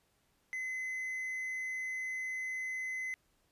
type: tone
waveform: triangle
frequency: 2039 Hz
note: C7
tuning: 45 cents flat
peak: -34 dBFS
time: 0.53-3.14 s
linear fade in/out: 0 ms
effects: pink hiss -74 dBFS RMS until 3.51 s + resampled to 32000 Hz